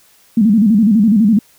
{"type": "tone with vibrato", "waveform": "sine", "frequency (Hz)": 214, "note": "A3", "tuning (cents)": -48, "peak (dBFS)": -7, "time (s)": [0.37, 1.39], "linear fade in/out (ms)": 5, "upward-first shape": "square", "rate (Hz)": 12, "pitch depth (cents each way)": 120, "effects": ["white hiss -50 dBFS RMS until 1.58 s"]}